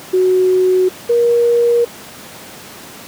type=tone pair in turn; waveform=sine; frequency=370 / 473.7 Hz; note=F#4 / A#4; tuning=0 / +28 cents; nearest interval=major third; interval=428 cents; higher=second; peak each=-9 dBFS; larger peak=neither; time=0.13-0.89 / 1.09-1.85 s; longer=neither; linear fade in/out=10 ms; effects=pink hiss -34 dBFS RMS until 3.07 s + high-pass 150 Hz 12 dB/octave